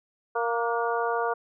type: harmonic tone with a mistuned harmonic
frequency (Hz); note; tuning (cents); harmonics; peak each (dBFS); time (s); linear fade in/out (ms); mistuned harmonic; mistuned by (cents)
233.1; A#3; 0; 2 / 3 / 4 / 5 / 6; -28 / -30 / -31 / -32 / -33; 0.35-1.34; 10; 6; +42
effects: none